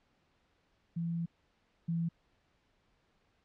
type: tone pair in turn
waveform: sine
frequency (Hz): 168.3 / 167.33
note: E3 / E3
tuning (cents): +36 / +26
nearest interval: unison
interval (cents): 10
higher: first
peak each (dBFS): -32 / -30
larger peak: second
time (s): 0.96-1.26 / 1.88-2.09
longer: first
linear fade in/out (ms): 10
effects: pink hiss -73 dBFS RMS until 3.44 s + low-pass 4000 Hz 12 dB/octave